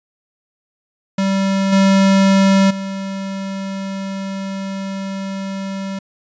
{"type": "tone with level steps", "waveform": "square", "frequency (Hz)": 194.2, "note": "G3", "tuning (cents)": -16, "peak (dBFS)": [-15, -10, -23], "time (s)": [1.18, 5.99], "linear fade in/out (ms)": 5, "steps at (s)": [1.72, 2.7], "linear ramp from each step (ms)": 10, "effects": ["resampled to 16000 Hz"]}